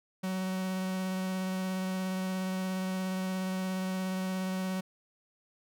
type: tone with vibrato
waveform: 45% pulse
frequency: 187.2 Hz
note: F#3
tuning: 20 cents sharp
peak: -31 dBFS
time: 0.23-4.81 s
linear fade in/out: 10 ms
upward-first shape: sine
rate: 17 Hz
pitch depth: 10 cents each way
effects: none